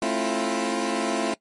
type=chord; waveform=20% pulse; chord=F major seventh; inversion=first; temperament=equal with one note detuned; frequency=220 / 268.5 / 329.6 / 349.2 Hz; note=A3 / C4 / E4 / F4; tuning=0 / +45 / 0 / 0 cents; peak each=-24 dBFS; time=0.02-1.34 s; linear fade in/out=2 ms; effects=noise-tail reverb RT60 0.1 s tail -21 dB re dry + MP3 48 kbps